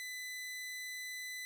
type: tone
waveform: sawtooth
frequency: 2004 Hz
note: B6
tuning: 25 cents sharp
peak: -38 dBFS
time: 0-1.45 s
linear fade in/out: 0 ms
effects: none